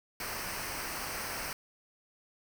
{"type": "noise with comb filter", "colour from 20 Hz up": "pink", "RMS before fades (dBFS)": -38, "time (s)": [0.2, 1.53], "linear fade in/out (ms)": 2, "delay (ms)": 0.28, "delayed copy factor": -0.65, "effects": []}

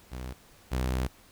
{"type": "tone pair in turn", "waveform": "sawtooth", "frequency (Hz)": [63.2, 63.56], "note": ["B1", "C2"], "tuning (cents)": [41, -50], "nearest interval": "unison", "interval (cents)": 9, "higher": "second", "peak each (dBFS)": [-32, -23], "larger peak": "second", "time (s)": [[0.11, 0.34], [0.71, 1.08]], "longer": "second", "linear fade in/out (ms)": 20, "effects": ["pink hiss -57 dBFS RMS until 1.31 s"]}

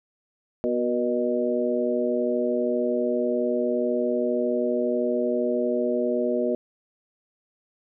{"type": "harmonic tone with a mistuned harmonic", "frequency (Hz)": 122.6, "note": "B2", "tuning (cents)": -12, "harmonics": [2, 3, 4, 5], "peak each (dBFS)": [-27, -27, -27, -27], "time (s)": [0.64, 6.55], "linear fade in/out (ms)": 0, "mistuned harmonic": 4, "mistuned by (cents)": -35, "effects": []}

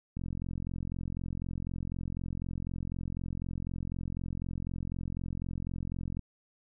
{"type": "click train", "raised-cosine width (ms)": 5, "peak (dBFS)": -25, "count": 266, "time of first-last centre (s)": [0.17, 6.193], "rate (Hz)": 44, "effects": []}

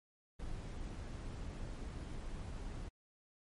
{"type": "noise", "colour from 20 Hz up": "brown", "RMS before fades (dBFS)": -44, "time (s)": [0.39, 2.89], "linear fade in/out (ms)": 10, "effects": ["MP3 48 kbps"]}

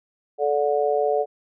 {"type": "harmonic tone", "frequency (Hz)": 145.4, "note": "D3", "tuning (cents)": -17, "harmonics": [3, 4, 5], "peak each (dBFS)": [-22, -23, -24], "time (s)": [0.38, 1.26], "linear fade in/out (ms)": 50, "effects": []}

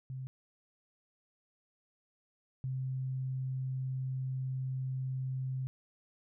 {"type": "tone pair in turn", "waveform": "sine", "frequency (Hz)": [130.81, 130.81], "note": ["C3", "C3"], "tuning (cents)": [0, 0], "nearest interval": "unison", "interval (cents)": 0, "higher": "neither", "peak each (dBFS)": [-38, -33], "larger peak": "second", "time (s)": [[0.1, 0.27], [2.64, 5.67]], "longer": "second", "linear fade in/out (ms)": 0, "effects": []}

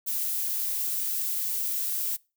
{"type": "noise", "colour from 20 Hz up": "violet", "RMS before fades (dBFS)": -29, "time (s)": [0.06, 2.17], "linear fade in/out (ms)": 20, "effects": ["noise-tail reverb RT60 0.3 s tail -24 dB re dry"]}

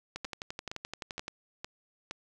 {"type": "two click trains", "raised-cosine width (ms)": 0.2, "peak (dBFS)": [-20, -20], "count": [14, 5], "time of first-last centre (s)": [[0.16, 1.281], [0.25, 2.11]], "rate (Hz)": [11.6, 2.15], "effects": []}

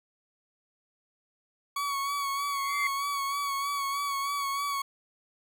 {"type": "tone with vibrato", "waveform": "40% pulse", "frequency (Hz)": 1122, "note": "C#6", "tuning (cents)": 21, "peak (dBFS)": -28, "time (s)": [1.76, 4.82], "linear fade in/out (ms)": 5, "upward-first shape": "sine", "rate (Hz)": 3.2, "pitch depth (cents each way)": 33}
{"type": "tone with exponential growth", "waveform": "sine", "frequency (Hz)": 2093, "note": "C7", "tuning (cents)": 0, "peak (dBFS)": -24, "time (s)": [2.36, 2.87], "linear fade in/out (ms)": 2, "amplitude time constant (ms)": 110}
{"effects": []}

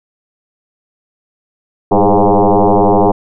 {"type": "tone with frequency modulation", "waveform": "sine", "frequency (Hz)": 198, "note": "G3", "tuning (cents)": 18, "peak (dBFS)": -6, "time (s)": [1.91, 3.12], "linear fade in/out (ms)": 10, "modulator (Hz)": 102, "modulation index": 7.1, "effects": []}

